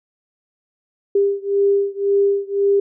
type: beating tone pair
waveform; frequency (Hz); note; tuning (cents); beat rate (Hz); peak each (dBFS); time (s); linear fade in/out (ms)
sine; 398.7 / 400.6; G4 / G4; +29 / +38; 1.9; -17 / -18; 1.15-2.8; 5
effects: none